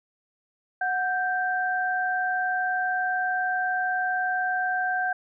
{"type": "tone pair together", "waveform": "sine", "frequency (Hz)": [735.3, 1568], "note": ["F#5", "G6"], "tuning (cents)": [-11, 0], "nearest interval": "octave + minor second", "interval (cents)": 1311, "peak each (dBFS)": -26, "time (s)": [0.81, 5.13], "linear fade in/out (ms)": 5, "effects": []}